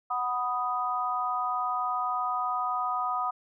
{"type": "chord", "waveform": "sine", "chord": "B major", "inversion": "second", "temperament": "equal", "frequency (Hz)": [740, 987.8, 1244.5], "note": ["F#5", "B5", "D#6"], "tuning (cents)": [0, 0, 0], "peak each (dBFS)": [-32, -33, -29], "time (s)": [0.1, 3.31], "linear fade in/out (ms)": 10, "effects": []}